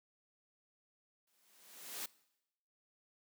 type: noise with exponential growth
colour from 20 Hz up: white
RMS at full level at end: -40 dBFS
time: 1.27-2.06 s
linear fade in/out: 5 ms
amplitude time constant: 170 ms
effects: noise-tail reverb RT60 0.9 s tail -22 dB re dry + high-pass 200 Hz 12 dB/octave